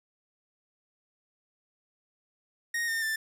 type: tone with pitch steps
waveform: 45% pulse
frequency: 1864.7 / 1817.9 / 1772.3 Hz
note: A#6 / A#6 / A6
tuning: 0 / -44 / +12 cents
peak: -28 dBFS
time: 2.74-3.16 s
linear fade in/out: 5 ms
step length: 140 ms
effects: none